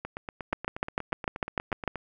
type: two click trains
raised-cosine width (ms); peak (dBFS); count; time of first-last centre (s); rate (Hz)
0.5; -11 / -20; 10 / 17; 0.53-1.877 / 0.05-1.957; 6.68 / 8.39
effects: none